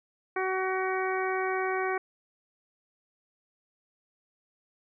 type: harmonic tone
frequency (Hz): 376.4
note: F#4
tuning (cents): +30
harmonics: 1 / 2 / 3 / 4 / 5 / 6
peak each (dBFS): -30 / -33 / -35 / -36 / -37 / -38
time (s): 0.36-1.98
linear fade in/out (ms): 5
effects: none